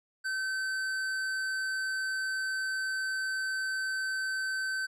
sine tone with hard clipping, 1538 Hz, G6, 33 cents flat, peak -32 dBFS, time 0.24-4.87 s, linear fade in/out 20 ms, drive 11 dB, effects none

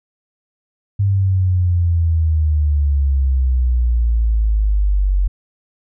sine exponential sweep, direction down, 100.4 to 46.25 Hz, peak -12 dBFS, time 0.99-5.28 s, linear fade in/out 10 ms, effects none

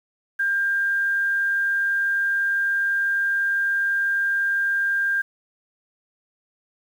sine tone, 1597 Hz, G6, 32 cents sharp, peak -19 dBFS, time 0.39-5.22 s, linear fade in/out 10 ms, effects 8-bit

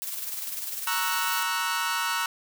blue noise with tremolo, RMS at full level -32 dBFS, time 0.02-1.43 s, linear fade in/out 0 ms, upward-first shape square, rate 20 Hz, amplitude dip 40%
sawtooth chord, F# dominant seventh, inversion first, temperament equal, 932.3 / 1108.7 / 1318.5 / 1480 Hz, A#5 / C#6 / E6 / F#6, 0 / 0 / 0 / 0 cents, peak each -27 / -30 / -27 / -27 dBFS, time 0.87-2.26 s, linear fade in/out 2 ms
effects none

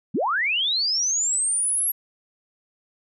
sine linear sweep, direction up, 141.2 to 11510 Hz, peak -20 dBFS, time 0.14-1.92 s, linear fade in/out 10 ms, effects none

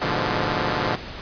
5% pulse chord, G# diminished seventh, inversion none, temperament equal, 103.83 / 123.47 / 146.83 / 174.61 Hz, G#2 / B2 / D3 / F3, 0 / 0 / 0 / 0 cents, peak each -16 dBFS, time 0.01-0.96 s, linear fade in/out 10 ms, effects pink hiss -35 dBFS RMS until 1.21 s + resampled to 11025 Hz

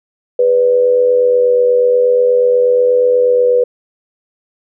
sine tone with amplitude modulation, 493.9 Hz, B4, in tune, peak -5 dBFS, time 0.39-3.64 s, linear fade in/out 5 ms, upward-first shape sine, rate 88.3 Hz, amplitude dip 55%, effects none

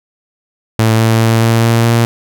sawtooth tone with pitch steps, 111.6 / 112.57 / 113.55 / 114.54 / 115.54 / 116.54 Hz, A2 / A2 / A#2 / A#2 / A#2 / A#2, +25 / +40 / -45 / -30 / -15 / 0 cents, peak -4 dBFS, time 0.79-2.05 s, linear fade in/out 0 ms, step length 210 ms, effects none

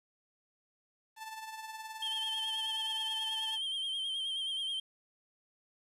sawtooth tone with tremolo, 880 Hz, A5, in tune, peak -36 dBFS, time 1.16-3.59 s, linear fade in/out 50 ms, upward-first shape triangle, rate 19 Hz, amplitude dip 60%
triangle tone with vibrato, 3167 Hz, G7, 17 cents sharp, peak -32 dBFS, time 2.02-4.8 s, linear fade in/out 5 ms, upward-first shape sine, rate 9.4 Hz, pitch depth 49 cents each way
effects resampled to 32000 Hz + 11-bit

